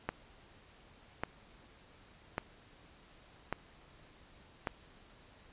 click train, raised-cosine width 0.5 ms, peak -18 dBFS, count 5, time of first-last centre 0.09-4.672 s, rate 0.873 Hz, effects pink hiss -60 dBFS RMS until 5.52 s + resampled to 8000 Hz

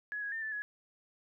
sine tone with pitch steps, 1685 / 1659 / 1802 / 1754 / 1683 Hz, G#6 / G#6 / A6 / A6 / G#6, +25 / -2 / +41 / -6 / +23 cents, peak -35 dBFS, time 0.12-0.62 s, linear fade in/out 0 ms, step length 100 ms, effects none

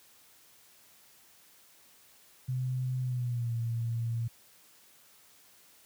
sine tone with pitch glide, 127.9 to 115.94 Hz, C3 to A#2, -39 to -9 cents, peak -29 dBFS, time 2.48-4.28 s, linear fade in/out 10 ms, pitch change -170 cents, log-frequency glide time 3.01-3.55 s, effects white hiss -60 dBFS RMS until 5.85 s + high-pass 60 Hz 12 dB/octave

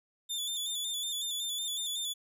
sawtooth tone with vibrato, 3519 Hz, A7, in tune, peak -30 dBFS, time 0.29-2.14 s, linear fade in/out 20 ms, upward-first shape square, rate 5.4 Hz, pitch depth 41 cents each way, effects none

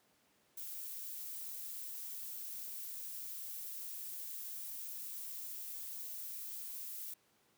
violet noise, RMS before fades -45 dBFS, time 0.57-7.14 s, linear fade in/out 5 ms, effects pink hiss -72 dBFS RMS until 7.57 s + high-pass 150 Hz 12 dB/octave

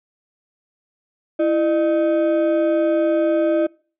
triangle ring-modulated tone, 470.2 Hz, A#4, 15 cents sharp, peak -10 dBFS, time 1.39-3.67 s, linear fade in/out 10 ms, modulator 138 Hz, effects noise-tail reverb RT60 0.4 s tail -25 dB re dry + resampled to 8000 Hz

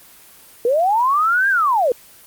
sine linear two-way sweep, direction up then down, 452.5 to 1633 to 452.5 Hz, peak -13 dBFS, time 0.65-1.92 s, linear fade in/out 2 ms, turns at 1.49 s, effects white hiss -45 dBFS RMS until 2.26 s + Opus 24 kbps

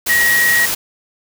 sine tone in noise, 1900 Hz, A#6, 33 cents sharp, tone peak -11 dBFS, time 0.09-0.66 s, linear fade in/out 10 ms, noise white, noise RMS -19 dBFS, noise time 0.06-0.75 s, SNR +5 dB, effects none

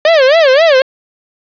45% pulse tone with vibrato, 587.3 Hz, D5, in tune, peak -5 dBFS, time 0.05-0.82 s, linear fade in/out 2 ms, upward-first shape sine, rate 3.8 Hz, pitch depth 230 cents each way, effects resampled to 11025 Hz + 7-bit

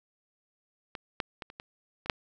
clicks, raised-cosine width 0.3 ms, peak -21 / -13 / -22 / -30 / -24 / -26 / -7 dBFS, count 7, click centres 0.952 / 1.202 / 1.422 / 1.501 / 1.599 / 2.06 / 2.098 s, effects none

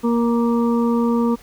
harmonic tone, 234.8 Hz, A#3, 13 cents sharp, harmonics 1 / 2 / 4 / 5, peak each -16 / -22 / -28 / -30 dBFS, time 0.03-1.36 s, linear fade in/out 20 ms, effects added 42 Hz sine -49 dBFS peak until 1.42 s + pink hiss -47 dBFS RMS until 1.42 s

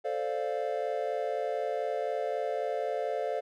triangle chord, D minor seventh, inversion second, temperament equal, 440 / 523.3 / 587.3 / 698.5 Hz, A4 / C5 / D5 / F5, 0 / 0 / 0 / 0 cents, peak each -33 dBFS, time 0.04-3.41 s, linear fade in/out 20 ms, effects none

